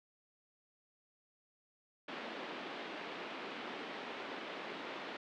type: band-pass noise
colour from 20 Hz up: pink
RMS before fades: -45 dBFS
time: 2.08-5.17 s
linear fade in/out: 5 ms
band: 250 to 3500 Hz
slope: 24 dB/octave
effects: none